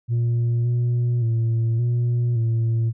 sine tone with pitch steps, 118.2 / 120.7 / 114.4 / 120.2 / 114.3 Hz, A#2 / B2 / A#2 / B2 / A#2, +24 / -39 / -32 / -46 / -34 cents, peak -15 dBFS, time 0.08-2.93 s, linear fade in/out 50 ms, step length 570 ms, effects tanh soft clip ceiling -17 dBFS

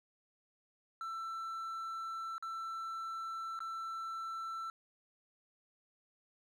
triangle tone with dropouts, 1335 Hz, E6, 22 cents sharp, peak -37 dBFS, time 1.01-4.7 s, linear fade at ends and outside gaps 1 ms, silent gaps 2.381-2.425 / 3.591-3.604 s, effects none

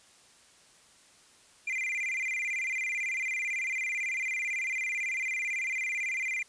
triangle tone with vibrato, 2217 Hz, C#7, in tune, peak -28 dBFS, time 1.67-6.43 s, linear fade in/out 5 ms, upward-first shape square, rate 18 Hz, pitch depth 130 cents each way, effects white hiss -59 dBFS RMS until 6.48 s + resampled to 22050 Hz

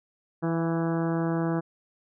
harmonic tone with a mistuned harmonic, 165.3 Hz, E3, 5 cents sharp, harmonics 1 / 2 / 3 / 4 / 5 / 6 / 7 / 8 / 9 / 10, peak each -27 / -28 / -35 / -36 / -39 / -41 / -42 / -43 / -44 / -46 dBFS, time 0.42-1.61 s, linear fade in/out 20 ms, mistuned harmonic 4, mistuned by +18 cents, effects none

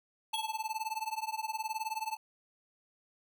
square tone with tremolo, 876 Hz, A5, 8 cents flat, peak -31 dBFS, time 0.33-2.17 s, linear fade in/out 5 ms, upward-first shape triangle, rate 19 Hz, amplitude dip 100%
square tone with exponential decay, 3322 Hz, G#7, in tune, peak -33 dBFS, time 0.34-0.7 s, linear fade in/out 0 ms, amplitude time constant 78 ms
effects none

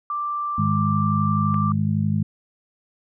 sine tone, 1177 Hz, D6, 3 cents sharp, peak -23 dBFS, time 0.1-1.72 s, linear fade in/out 2 ms
harmonic tone, 51.8 Hz, G#1, 4 cents flat, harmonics 2 / 3 / 4, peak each -23 / -23 / -23 dBFS, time 0.58-2.23 s, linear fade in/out 5 ms
click, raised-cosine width 0.5 ms, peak -22 dBFS, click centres 1.543 s
effects none

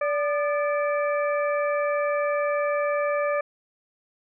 harmonic tone with a mistuned harmonic, 581 Hz, D5, 19 cents flat, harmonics 1 / 2 / 3 / 4, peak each -23 / -29 / -33 / -35 dBFS, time 0.01-3.41 s, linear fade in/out 5 ms, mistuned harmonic 2, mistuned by +66 cents, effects none

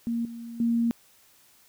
sine tone with level steps, 233.1 Hz, A#3, in tune, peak -25 / -36 / -21 dBFS, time 0.07-0.91 s, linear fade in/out 0 ms, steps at 0.25 / 0.6 s, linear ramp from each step 2 ms, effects white hiss -59 dBFS RMS until 1.68 s

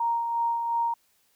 sine tone with tremolo, 932.3 Hz, A#5, in tune, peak -22 dBFS, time 0-0.94 s, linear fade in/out 5 ms, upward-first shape sine, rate 2.8 Hz, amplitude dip 40%, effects white hiss -67 dBFS RMS until 1.35 s

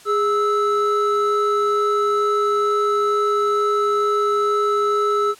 triangle tone pair together, 412.8 / 1310.6 Hz, G#4 / E6, -10 / -10 cents, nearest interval octave + minor sixth, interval 2000 cents, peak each -17 dBFS, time 0.05-5.35 s, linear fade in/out 50 ms, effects white hiss -46 dBFS RMS until 5.39 s + low-pass 10000 Hz 12 dB/octave

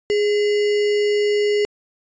sine tone with sample-and-hold, 415.3 Hz, G#4, in tune, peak -15 dBFS, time 0.1-1.65 s, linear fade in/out 0 ms, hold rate 2450 Hz, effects resampled to 16000 Hz

